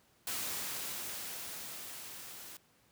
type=noise with level ramp; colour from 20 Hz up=white; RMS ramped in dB=-37 to -49 dBFS; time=0.27-2.57 s; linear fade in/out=2 ms; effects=pink hiss -68 dBFS RMS until 2.91 s + high-pass 80 Hz 12 dB/octave